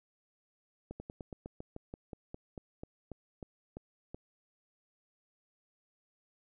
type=slowing click train; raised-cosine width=2 ms; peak=-29 dBFS; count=17; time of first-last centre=0.91-4.145 s; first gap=90 ms; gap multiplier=1.1; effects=none